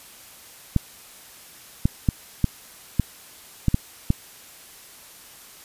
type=clicks; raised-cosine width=5 ms; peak=-5 dBFS; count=8; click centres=0.763 / 1.855 / 2.088 / 2.443 / 2.997 / 3.683 / 3.744 / 4.104 s; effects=white hiss -46 dBFS RMS until 5.64 s + resampled to 32000 Hz